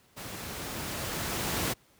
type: noise with level ramp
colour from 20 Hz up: pink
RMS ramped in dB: -41 to -29 dBFS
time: 0.16-1.74 s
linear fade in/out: 20 ms
effects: pink hiss -63 dBFS RMS until 1.99 s + high-pass 60 Hz 12 dB/octave